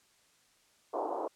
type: band-pass noise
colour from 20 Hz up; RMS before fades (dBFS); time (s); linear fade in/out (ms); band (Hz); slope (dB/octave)
white; -35; 0.93-1.28; 10; 310 to 1000; 48
effects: white hiss -67 dBFS RMS until 1.35 s + low-pass 9000 Hz 12 dB/octave